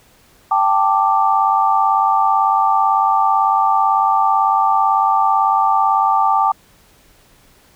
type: chord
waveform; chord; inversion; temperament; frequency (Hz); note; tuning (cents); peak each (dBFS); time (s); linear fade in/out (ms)
sine; G suspended second; none; just; 784 / 882 / 1176; G5 / A5 / D6; 0 / +4 / +2; -16; 0.51-6.52; 5
effects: pink hiss -51 dBFS RMS until 7.75 s